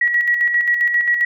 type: tone with tremolo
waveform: sine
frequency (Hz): 1921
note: B6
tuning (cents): -48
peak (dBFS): -12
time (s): 0.01-1.25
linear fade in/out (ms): 5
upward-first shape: square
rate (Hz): 7.5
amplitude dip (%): 45
effects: none